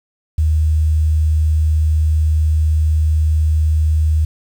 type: tone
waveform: sine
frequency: 77.9 Hz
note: D#2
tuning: 3 cents sharp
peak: -11 dBFS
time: 0.38-4.25 s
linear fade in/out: 5 ms
effects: 7-bit